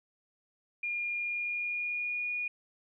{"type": "tone with pitch glide", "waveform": "sine", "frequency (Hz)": [2416, 2447], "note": ["D7", "D#7"], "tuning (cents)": [48, -29], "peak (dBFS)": -31, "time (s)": [0.83, 2.48], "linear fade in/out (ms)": 5, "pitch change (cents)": 23, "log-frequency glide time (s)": [1.15, 2.32], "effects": []}